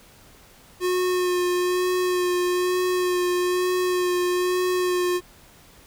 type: tone with vibrato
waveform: square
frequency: 360.9 Hz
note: F#4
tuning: 43 cents flat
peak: -21 dBFS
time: 0.8-5.21 s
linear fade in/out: 50 ms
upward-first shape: sine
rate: 1.1 Hz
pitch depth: 17 cents each way
effects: pink hiss -51 dBFS RMS until 5.86 s